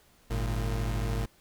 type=tone pair together; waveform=40% pulse; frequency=50.49 / 114.2 Hz; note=G#1 / A#2; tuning=-48 / -35 cents; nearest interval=octave + major second; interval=1413 cents; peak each=-29 / -31 dBFS; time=0.3-1.26 s; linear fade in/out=10 ms; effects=pink hiss -62 dBFS RMS until 1.4 s